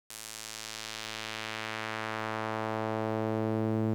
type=tone with band-pass filter sweep; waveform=sawtooth; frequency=110 Hz; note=A2; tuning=in tune; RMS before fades=-34 dBFS; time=0.1-3.94 s; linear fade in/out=0 ms; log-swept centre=9700 to 270 Hz; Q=0.93; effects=10-bit